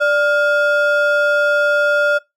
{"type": "ring-modulated tone", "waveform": "triangle", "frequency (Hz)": 999, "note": "B5", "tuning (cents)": 20, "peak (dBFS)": -7, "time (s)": [0, 2.19], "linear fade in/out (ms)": 20, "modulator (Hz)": 411, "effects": ["noise-tail reverb RT60 0.2 s tail -23 dB re dry"]}